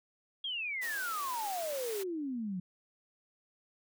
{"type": "exponential sweep", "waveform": "sine", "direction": "down", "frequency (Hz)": [3322, 175.3], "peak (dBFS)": -34, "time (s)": [0.44, 2.6], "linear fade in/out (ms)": 5}
{"type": "high-pass noise", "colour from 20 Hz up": "white", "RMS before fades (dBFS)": -43, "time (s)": [0.81, 2.04], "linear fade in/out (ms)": 20, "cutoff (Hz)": 270, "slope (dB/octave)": 24}
{"effects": []}